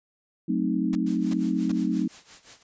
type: chord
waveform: sine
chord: F# diminished seventh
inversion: none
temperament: equal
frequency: 185 / 220 / 261.6 / 311.1 Hz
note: F#3 / A3 / C4 / Eb4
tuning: 0 / 0 / 0 / 0 cents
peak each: -28 dBFS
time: 0.48-2.08 s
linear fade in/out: 10 ms
type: noise bursts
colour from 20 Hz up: pink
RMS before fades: -39 dBFS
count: 3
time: 0.93-1.716 s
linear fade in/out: 0 ms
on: 22 ms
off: 360 ms
type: noise with tremolo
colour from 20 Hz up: white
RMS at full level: -45 dBFS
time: 1.06-2.63 s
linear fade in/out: 5 ms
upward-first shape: sine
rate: 5.7 Hz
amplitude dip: 80%
effects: resampled to 16000 Hz